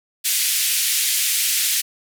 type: band-pass noise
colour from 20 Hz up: white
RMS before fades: -20 dBFS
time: 0.24-1.82 s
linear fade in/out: 20 ms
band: 2100 to 14000 Hz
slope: 24 dB/octave
effects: none